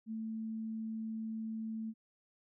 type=tone; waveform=sine; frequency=221.6 Hz; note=A3; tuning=13 cents sharp; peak=-37 dBFS; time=0.06-1.94 s; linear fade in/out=50 ms; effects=none